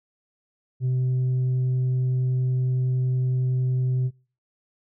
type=tone with tanh clipping; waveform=sine; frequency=127.8 Hz; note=C3; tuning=40 cents flat; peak=-21 dBFS; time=0.8-4.11 s; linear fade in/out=50 ms; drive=2 dB; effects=noise-tail reverb RT60 0.4 s tail -25 dB re dry